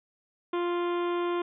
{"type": "harmonic tone", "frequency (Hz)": 349.2, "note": "F4", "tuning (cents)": 0, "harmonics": [1, 2, 3, 4, 5, 6, 7, 8, 9, 10], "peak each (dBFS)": [-27, -39, -34, -42, -49, -48, -48, -52, -49, -51], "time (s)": [0.53, 1.42], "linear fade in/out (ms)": 5, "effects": []}